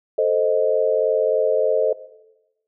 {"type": "chord", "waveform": "sine", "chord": "A diminished", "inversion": "none", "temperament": "equal", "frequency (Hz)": [440, 523.3, 622.3], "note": ["A4", "C5", "Eb5"], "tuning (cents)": [0, 0, 0], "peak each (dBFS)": [-20, -20, -20], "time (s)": [0.18, 1.93], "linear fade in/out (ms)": 5, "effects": ["noise-tail reverb RT60 1.0 s tail -17 dB re dry"]}